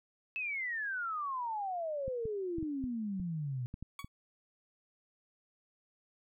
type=exponential sweep; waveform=sine; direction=down; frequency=2637 to 119.6 Hz; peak=-34 dBFS; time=0.36-3.66 s; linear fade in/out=0 ms
type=clicks; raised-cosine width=5 ms; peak=-30 dBFS; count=9; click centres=2.08 / 2.255 / 2.584 / 2.628 / 2.84 / 3.199 / 3.741 / 3.826 / 4.045 s
type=tone with exponential decay; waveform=20% pulse; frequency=1126 Hz; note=C#6; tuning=27 cents sharp; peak=-34 dBFS; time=3.99-4.08 s; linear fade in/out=2 ms; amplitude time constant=18 ms
effects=none